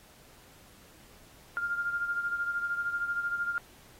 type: beating tone pair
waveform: sine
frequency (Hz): 1400 / 1413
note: F6 / F6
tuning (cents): +4 / +20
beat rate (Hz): 13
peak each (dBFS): -30 / -37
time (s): 1.57-3.58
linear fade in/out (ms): 0
effects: pink hiss -57 dBFS RMS until 3.99 s + AAC 48 kbps